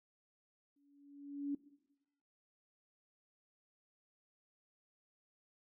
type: tone with exponential growth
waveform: sine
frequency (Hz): 283.9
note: C#4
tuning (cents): +41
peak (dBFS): -33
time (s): 0.76-1.55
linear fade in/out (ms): 5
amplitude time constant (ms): 170
effects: noise-tail reverb RT60 1.0 s tail -19 dB re dry